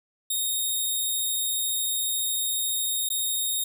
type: tone with dropouts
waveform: 10% pulse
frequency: 3714 Hz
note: A#7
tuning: 7 cents flat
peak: -17 dBFS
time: 0.3-3.64 s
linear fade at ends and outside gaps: 5 ms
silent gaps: 3.09-3.101 s
effects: none